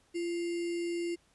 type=tone with sample-and-hold; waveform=sine; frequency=342.9 Hz; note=F4; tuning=32 cents flat; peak=-31 dBFS; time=0.14-1.16 s; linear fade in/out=20 ms; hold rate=2450 Hz; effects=pink hiss -68 dBFS RMS until 1.34 s + resampled to 24000 Hz